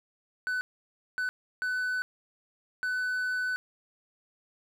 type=tone bursts at uneven times; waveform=triangle; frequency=1501 Hz; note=F#6; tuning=24 cents sharp; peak=-26 dBFS; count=4; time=0.47-0.61 / 1.18-1.29 / 1.62-2.02 / 2.83-3.56 s; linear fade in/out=0 ms; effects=none